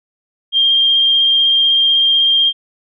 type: tone with vibrato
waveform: sine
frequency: 3200 Hz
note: G7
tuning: 35 cents sharp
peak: -9 dBFS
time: 0.52-2.53 s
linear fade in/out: 50 ms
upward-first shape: square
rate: 16 Hz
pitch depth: 11 cents each way
effects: none